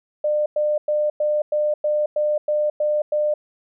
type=tone bursts; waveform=sine; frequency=600 Hz; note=D5; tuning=37 cents sharp; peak=-17 dBFS; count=10; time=0.24-3.34 s; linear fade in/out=5 ms; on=220 ms; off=100 ms; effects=none